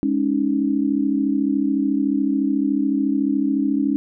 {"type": "chord", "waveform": "sine", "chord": "Ab suspended fourth", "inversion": "none", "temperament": "equal", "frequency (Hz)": [207.7, 277.2, 311.1], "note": ["Ab3", "Db4", "Eb4"], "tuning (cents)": [0, 0, 0], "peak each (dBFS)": [-24, -19, -23], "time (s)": [0.03, 3.96], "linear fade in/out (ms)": 0, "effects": []}